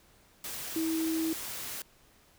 sine tone in noise, 322.9 Hz, E4, 36 cents flat, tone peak -28 dBFS, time 0.76-1.33 s, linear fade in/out 2 ms, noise white, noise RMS -39 dBFS, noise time 0.44-1.82 s, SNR +8 dB, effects pink hiss -62 dBFS RMS until 2.38 s

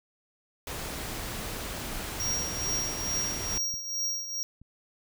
pink noise, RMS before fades -36 dBFS, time 0.67-3.58 s, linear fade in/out 2 ms
square tone with tremolo, 5640 Hz, F8, 16 cents sharp, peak -27 dBFS, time 2.2-4.43 s, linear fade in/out 0 ms, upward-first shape triangle, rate 2.3 Hz, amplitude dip 70%
clicks, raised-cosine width 5 ms, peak -35 / -39 dBFS, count 2, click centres 3.74 / 4.616 s
effects none

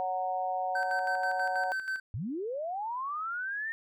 harmonic tone, 185 Hz, F#3, in tune, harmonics 3 / 4 / 5, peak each -37 / -30 / -39 dBFS, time 0-1.72 s, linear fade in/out 0 ms
triangle tone with tremolo, 1540 Hz, G6, 31 cents flat, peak -28 dBFS, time 0.75-2 s, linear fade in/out 5 ms, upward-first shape square, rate 6.2 Hz, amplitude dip 60%
sine linear sweep, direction up, 87.31 to 1834 Hz, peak -32 dBFS, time 2.14-3.72 s, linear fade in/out 0 ms
effects none

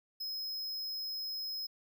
square tone, 5120 Hz, D#8, 49 cents sharp, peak -37 dBFS, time 0.2-1.67 s, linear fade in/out 10 ms, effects 13-bit

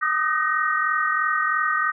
sine tone cluster, 1219 / 1262 / 1523 / 1874 Hz, D#6 / D#6 / F#6 / A#6, -36 / +24 / +50 / +9 cents, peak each -25 dBFS, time 0.01-1.92 s, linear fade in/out 20 ms, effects none

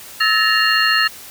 sine tone cluster, 1297 / 1734 / 1848 / 2792 / 4290 Hz, E6 / A6 / A#6 / F7 / C8, -28 / -26 / -16 / -1 / +42 cents, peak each -19 dBFS, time 0.2-1.08 s, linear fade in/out 10 ms, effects white hiss -37 dBFS RMS until 1.3 s

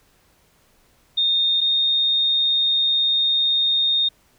sine tone pair in turn, 3663 / 3681 Hz, A#7 / A#7, -31 / -23 cents, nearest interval unison, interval 8 cents, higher second, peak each -16 dBFS, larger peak neither, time 1.17-1.61 / 1.61-4.09 s, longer second, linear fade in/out 10 ms, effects pink hiss -59 dBFS RMS until 4.38 s

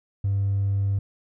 sine tone with hard clipping, 99.1 Hz, G2, 19 cents sharp, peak -21 dBFS, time 0.24-0.99 s, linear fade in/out 5 ms, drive 1 dB, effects none

